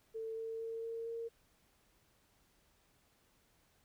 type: tone with pitch steps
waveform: sine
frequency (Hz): 446.8 / 450.2 / 453.6 / 457 / 460.4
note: A4 / A4 / A#4 / A#4 / A#4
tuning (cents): +27 / +40 / -47 / -34 / -22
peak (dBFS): -39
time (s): 0.14-1.29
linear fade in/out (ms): 20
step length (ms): 230
effects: pink hiss -72 dBFS RMS until 3.84 s